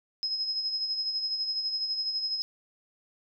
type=tone with tremolo; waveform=sine; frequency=5120 Hz; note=D#8; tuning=49 cents sharp; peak=-26 dBFS; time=0.23-2.42 s; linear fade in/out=0 ms; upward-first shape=sine; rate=12 Hz; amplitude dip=50%; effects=none